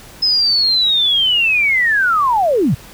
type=linear sweep; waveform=sine; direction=down; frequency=5140 to 97 Hz; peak=-11 dBFS; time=0.22-2.75 s; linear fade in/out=10 ms; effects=pink hiss -39 dBFS RMS until 2.93 s